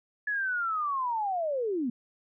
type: linear sweep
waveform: sine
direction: down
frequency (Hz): 1715 to 224.8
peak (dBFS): -27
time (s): 0.27-1.9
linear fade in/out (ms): 5
effects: none